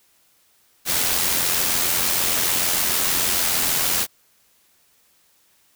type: noise with amplitude modulation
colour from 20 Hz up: white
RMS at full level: -19 dBFS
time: 0.85-4.07 s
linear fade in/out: 50 ms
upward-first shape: sine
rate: 86.6 Hz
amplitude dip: 40%
effects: white hiss -60 dBFS RMS until 5.75 s